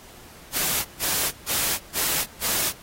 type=noise bursts; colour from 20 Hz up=white; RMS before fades=-24 dBFS; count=5; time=0.52-2.73 s; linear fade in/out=50 ms; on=330 ms; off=140 ms; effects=pink hiss -47 dBFS RMS until 2.82 s + AAC 48 kbps